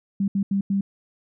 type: tone bursts at uneven times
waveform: sine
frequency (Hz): 197.1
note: G3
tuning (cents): +10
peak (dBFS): -19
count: 4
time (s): 0.2-0.28 / 0.35-0.43 / 0.51-0.61 / 0.7-0.81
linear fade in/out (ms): 5
effects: none